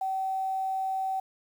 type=tone; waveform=sine; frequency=765 Hz; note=G5; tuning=42 cents flat; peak=-27 dBFS; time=0.01-1.2 s; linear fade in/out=5 ms; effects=9-bit